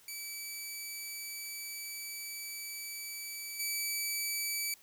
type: tone with level steps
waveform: 10% pulse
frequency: 2300 Hz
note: D7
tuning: 37 cents flat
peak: -31 / -24 dBFS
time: 0.08-4.74 s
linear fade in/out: 2 ms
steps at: 3.59 s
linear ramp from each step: 10 ms
effects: white hiss -61 dBFS RMS until 4.82 s